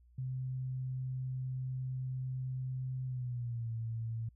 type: tone with pitch glide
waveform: sine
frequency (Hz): 129.2 to 113.78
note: C3 to A#2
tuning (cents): -21 to -42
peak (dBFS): -35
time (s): 0.18-4.29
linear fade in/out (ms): 5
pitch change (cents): -221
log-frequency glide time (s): 3.05-3.72
effects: added 60 Hz sine -60 dBFS peak until 4.35 s